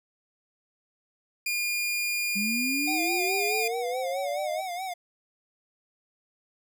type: tone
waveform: sawtooth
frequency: 2420 Hz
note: D#7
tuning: 49 cents flat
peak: -23 dBFS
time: 1.46-3.68 s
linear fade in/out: 5 ms
type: linear sweep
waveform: sine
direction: up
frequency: 196 to 638 Hz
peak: -29 dBFS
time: 2.35-4.62 s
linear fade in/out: 20 ms
type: tone with vibrato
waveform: square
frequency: 730 Hz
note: F#5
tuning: 24 cents flat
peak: -32 dBFS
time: 2.87-4.94 s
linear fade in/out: 10 ms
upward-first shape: sine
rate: 4.7 Hz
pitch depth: 89 cents each way
effects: none